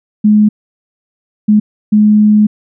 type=tone bursts at uneven times; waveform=sine; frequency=211.2 Hz; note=G#3; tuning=29 cents sharp; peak=-4 dBFS; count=3; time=0.24-0.49 / 1.48-1.6 / 1.92-2.47 s; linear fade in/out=10 ms; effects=none